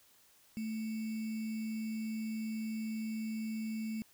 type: tone with sample-and-hold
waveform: sine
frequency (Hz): 220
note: A3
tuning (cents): 0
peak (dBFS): -35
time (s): 0.57-4.02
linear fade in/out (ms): 0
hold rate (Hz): 2450
effects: white hiss -65 dBFS RMS until 4.13 s